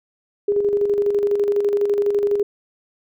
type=tone with tremolo; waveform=sine; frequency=408.2 Hz; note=G#4; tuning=30 cents flat; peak=-14 dBFS; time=0.48-2.43 s; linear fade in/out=5 ms; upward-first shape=square; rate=12 Hz; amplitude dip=45%; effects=none